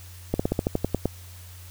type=slowing click train; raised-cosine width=2 ms; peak=-9 dBFS; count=10; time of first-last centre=0.34-1.056 s; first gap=55 ms; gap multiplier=1.09; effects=added 90 Hz sine -42 dBFS peak until 1.7 s + white hiss -49 dBFS RMS until 1.7 s